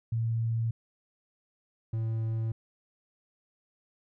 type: tone pair in turn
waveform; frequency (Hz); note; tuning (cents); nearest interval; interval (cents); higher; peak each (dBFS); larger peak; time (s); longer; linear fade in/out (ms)
sine / triangle; 114.3 / 112.14; A#2 / A2; -34 / +33; unison; 33; first; -26; neither; 0.12-0.71 / 1.93-2.52; neither; 5
effects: none